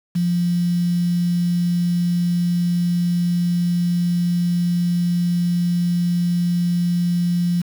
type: tone with quantisation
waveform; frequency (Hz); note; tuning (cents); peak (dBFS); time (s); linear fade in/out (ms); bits
sine; 174.61; F3; 0; -16; 0.15-7.62; 10; 6
effects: none